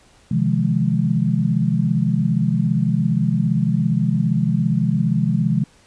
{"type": "chord", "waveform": "sine", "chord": "F minor seventh", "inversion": "second", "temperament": "just", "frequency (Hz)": [130.96, 157.15, 174.61, 209.5], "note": ["C3", "Eb3", "F3", "Ab3"], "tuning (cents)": [2, 18, 0, 15], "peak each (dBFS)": -21, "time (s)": [0.31, 5.64], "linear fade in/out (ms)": 5, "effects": ["pink hiss -53 dBFS RMS until 5.86 s", "resampled to 22050 Hz"]}